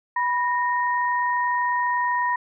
sine tone pair together, 982.1 / 1854 Hz, B5 / A#6, -10 / -10 cents, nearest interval major seventh, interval 1100 cents, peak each -21 / -26 dBFS, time 0.16-2.36 s, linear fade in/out 5 ms, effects none

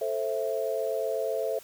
sine chord, A minor, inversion none, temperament just, 440 / 528 / 660 Hz, A4 / C5 / E5, 0 / +16 / +2 cents, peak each -31 dBFS, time 0.01-1.59 s, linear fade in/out 5 ms, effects white hiss -51 dBFS RMS until 1.63 s

